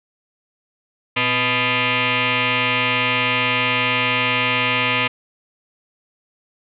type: tone with frequency modulation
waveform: sine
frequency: 118.8 Hz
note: A#2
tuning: 33 cents sharp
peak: -16 dBFS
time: 1.16-5.08 s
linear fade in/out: 10 ms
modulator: 374 Hz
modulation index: 7.9
effects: none